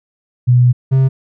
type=tone pair in turn; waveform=sine / triangle; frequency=123.47 / 132.94 Hz; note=B2 / C3; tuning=0 / +28 cents; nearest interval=minor second; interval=128 cents; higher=second; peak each=-6 dBFS; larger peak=neither; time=0.47-0.73 / 0.91-1.09 s; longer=first; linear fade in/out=20 ms; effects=none